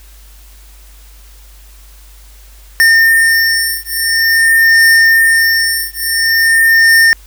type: beating tone pair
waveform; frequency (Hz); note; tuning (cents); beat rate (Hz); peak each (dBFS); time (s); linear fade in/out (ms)
square; 1815 / 1815.48; A#6 / A#6; -47 / -46; 0.48; -11; 2.8-7.13; 0
effects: added 50 Hz sine -36 dBFS peak until 7.26 s + white hiss -44 dBFS RMS until 7.26 s